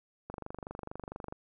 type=click train; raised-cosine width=1 ms; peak=-26 dBFS; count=26; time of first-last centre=0.3-1.325 s; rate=24.4 Hz; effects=none